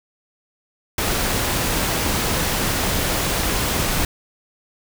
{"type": "noise", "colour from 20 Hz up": "pink", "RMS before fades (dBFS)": -21, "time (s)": [0.98, 4.05], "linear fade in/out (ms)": 2, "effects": []}